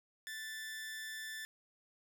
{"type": "tone with amplitude modulation", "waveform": "sawtooth", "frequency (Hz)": 1760, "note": "A6", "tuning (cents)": 0, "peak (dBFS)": -37, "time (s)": [0.27, 1.45], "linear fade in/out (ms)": 0, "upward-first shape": "sine", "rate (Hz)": 251, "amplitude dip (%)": 40, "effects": []}